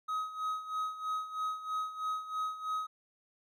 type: tone with tremolo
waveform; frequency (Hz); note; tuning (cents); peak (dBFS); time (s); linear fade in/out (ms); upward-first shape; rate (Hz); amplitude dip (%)
triangle; 1266; D#6; +30; -29; 0.08-2.87; 10; sine; 3.1; 75
effects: none